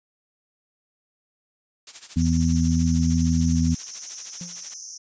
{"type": "noise with tremolo", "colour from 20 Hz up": "blue", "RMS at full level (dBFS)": -33, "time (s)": [1.87, 4.74], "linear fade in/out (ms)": 2, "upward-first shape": "sine", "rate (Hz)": 13, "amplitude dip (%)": 80}
{"type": "harmonic tone", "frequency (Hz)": 82.1, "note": "E2", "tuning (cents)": -6, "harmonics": [1, 2, 3], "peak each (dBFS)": [-22, -22, -22], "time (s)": [2.16, 3.75], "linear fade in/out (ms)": 10}
{"type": "band-pass noise", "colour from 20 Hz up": "white", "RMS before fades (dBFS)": -39, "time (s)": [2.19, 4.98], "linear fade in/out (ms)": 10, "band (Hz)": [5500, 6400], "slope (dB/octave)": 96}
{"type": "tone with exponential decay", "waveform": "triangle", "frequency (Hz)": 174.61, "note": "F3", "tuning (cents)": 0, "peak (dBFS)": -29, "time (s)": [4.41, 4.65], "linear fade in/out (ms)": 2, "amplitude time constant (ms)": 51}
{"effects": ["resampled to 16000 Hz"]}